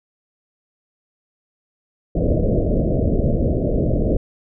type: low-pass noise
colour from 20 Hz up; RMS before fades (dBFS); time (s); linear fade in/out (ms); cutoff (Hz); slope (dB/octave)
pink; -18; 2.15-4.17; 5; 650; 96
effects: none